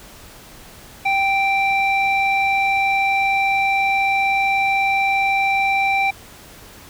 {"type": "tone with low-pass filter", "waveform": "square", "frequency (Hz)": 784, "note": "G5", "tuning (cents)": 0, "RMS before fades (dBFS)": -18, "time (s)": [1.05, 6.11], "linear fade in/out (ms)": 10, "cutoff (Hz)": 2700, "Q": 4.4, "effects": ["pink hiss -42 dBFS RMS until 6.89 s"]}